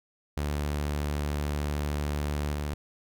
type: tone with level steps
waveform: sawtooth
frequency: 73.42 Hz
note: D2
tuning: in tune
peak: -24 / -26 dBFS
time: 0.37-2.74 s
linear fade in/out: 0 ms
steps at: 2.54 s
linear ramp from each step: 2 ms
effects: none